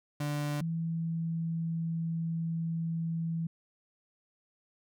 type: tone pair in turn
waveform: 35% pulse / sine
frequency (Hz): 146.83 / 164.81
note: D3 / E3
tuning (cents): 0 / 0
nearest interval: major second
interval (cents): 200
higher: second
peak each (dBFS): -29 / -30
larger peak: first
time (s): 0.2-0.61 / 0.61-3.47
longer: second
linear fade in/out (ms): 5
effects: none